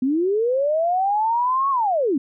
sine linear two-way sweep, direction up then down, 246.9 to 1118 to 246.9 Hz, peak -17 dBFS, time 0.02-2.18 s, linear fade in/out 5 ms, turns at 1.7 s, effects none

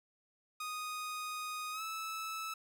sawtooth tone with pitch glide, 1242 to 1307.5 Hz, D#6 to E6, -3 to -15 cents, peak -35 dBFS, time 0.6-2.54 s, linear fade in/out 5 ms, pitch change +88 cents, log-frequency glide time 1.72-1.82 s, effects none

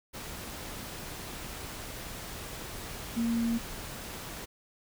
sine tone in noise, 231.9 Hz, A#3, 9 cents flat, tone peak -26 dBFS, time 3.16-3.59 s, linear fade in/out 20 ms, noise pink, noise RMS -41 dBFS, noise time 0.13-4.46 s, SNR +12 dB, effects none

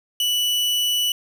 40% pulse tone, 2960 Hz, F#7, in tune, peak -18 dBFS, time 0.2-1.12 s, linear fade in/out 2 ms, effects none

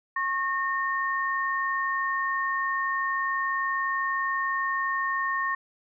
sine tone pair together, 1089.9 / 1833 Hz, C#6 / A#6, -30 / -30 cents, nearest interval major sixth, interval 900 cents, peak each -27 / -28 dBFS, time 0.16-5.55 s, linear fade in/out 5 ms, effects none

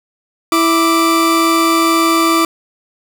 40% pulse tone pair together, 329.6 / 1174.7 Hz, E4 / D6, 0 / 0 cents, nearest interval octave + minor seventh, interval 2200 cents, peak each -12 dBFS, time 0.52-2.45 s, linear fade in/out 2 ms, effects none

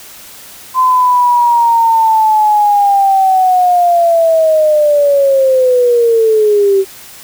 sine linear sweep, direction down, 1032 to 382 Hz, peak -6 dBFS, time 0.74-6.85 s, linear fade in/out 50 ms, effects white hiss -34 dBFS RMS until 7.23 s

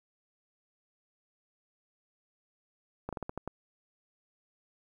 slowing click train, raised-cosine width 1 ms, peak -22 dBFS, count 7, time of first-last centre 3.09-3.476 s, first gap 37 ms, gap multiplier 1.22, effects 10-bit

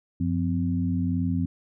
sine tone cluster, 93.2 / 175.7 / 257.4 Hz, F#2 / F3 / C4, +13 / +11 / -28 cents, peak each -27 dBFS, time 0.2-1.46 s, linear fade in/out 5 ms, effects none

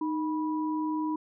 sine tone pair together, 309.4 / 979.2 Hz, D#4 / B5, -10 / -15 cents, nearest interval octave + minor sixth, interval 1995 cents, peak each -28 / -34 dBFS, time 0.01-1.16 s, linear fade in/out 5 ms, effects none

